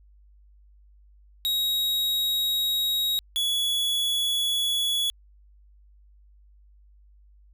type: tone pair in turn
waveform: 45% pulse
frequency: 3800 / 3387 Hz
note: A#7 / G#7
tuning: +33 / +33 cents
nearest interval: major second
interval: 200 cents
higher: first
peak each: -23 / -23 dBFS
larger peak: neither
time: 1.45-3.19 / 3.36-5.1 s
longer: neither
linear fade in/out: 0 ms
effects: added 50 Hz sine -52 dBFS peak until 7.53 s